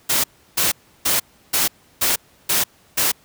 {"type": "noise bursts", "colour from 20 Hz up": "white", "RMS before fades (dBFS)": -18, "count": 7, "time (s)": [0.09, 3.12], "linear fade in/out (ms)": 10, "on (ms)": 150, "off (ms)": 330, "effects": ["pink hiss -54 dBFS RMS until 3.24 s", "high-pass 60 Hz 12 dB/octave"]}